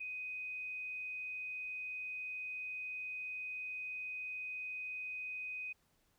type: tone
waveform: sine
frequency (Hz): 2503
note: D#7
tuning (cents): +10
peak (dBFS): -40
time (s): 0-5.73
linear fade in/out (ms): 10
effects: pink hiss -75 dBFS RMS until 6.18 s